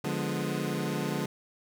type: chord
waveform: 25% pulse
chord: D diminished seventh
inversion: none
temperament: equal with one note detuned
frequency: 146.83 / 176.34 / 207.7 / 246.9 Hz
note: D3 / F3 / Ab3 / Cb4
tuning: 0 / +17 / 0 / 0 cents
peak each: -30 / -31 / -31 / -34 dBFS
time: 0.04-1.26 s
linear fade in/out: 5 ms
effects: none